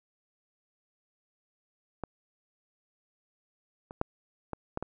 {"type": "clicks", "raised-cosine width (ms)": 1, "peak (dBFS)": [-20, -28, -13, -20, -18, -21], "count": 6, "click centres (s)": [2.037, 3.909, 4.014, 4.533, 4.774, 4.826], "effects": []}